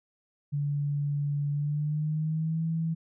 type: tone with pitch glide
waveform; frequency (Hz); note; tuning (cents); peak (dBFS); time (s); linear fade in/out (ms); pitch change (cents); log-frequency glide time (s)
sine; 144.3 to 162.91; D3 to E3; -30 to -20; -26; 0.52-2.95; 20; +210; 1.51-2.64
effects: none